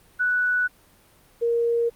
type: tone pair in turn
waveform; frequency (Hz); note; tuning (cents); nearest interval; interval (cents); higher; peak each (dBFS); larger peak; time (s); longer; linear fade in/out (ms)
sine; 1480 / 468.2; F#6 / A#4; 0 / +8; octave + minor sixth; 1992; first; -19; neither; 0.19-0.68 / 1.41-1.9; neither; 20
effects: pink hiss -56 dBFS RMS until 1.95 s + Opus 32 kbps